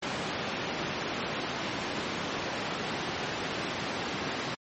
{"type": "band-pass noise", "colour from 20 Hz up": "pink", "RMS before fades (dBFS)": -34, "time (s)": [0.02, 4.55], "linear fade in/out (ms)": 10, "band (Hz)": [170, 4100], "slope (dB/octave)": 12, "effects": ["MP3 32 kbps"]}